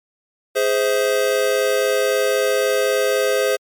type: chord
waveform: square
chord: Ab augmented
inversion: none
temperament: just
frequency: 415.3 / 519.1 / 648.9 Hz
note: Ab4 / C5 / E5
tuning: 0 / -14 / -27 cents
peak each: -21 / -19 / -25 dBFS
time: 0.55-3.57 s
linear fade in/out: 20 ms
effects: MP3 96 kbps